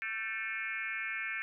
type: tone with frequency modulation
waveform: sine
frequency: 1975.5 Hz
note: B6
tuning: in tune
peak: -34 dBFS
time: 0.02-1.42 s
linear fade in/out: 0 ms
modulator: 210 Hz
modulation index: 2.4
effects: none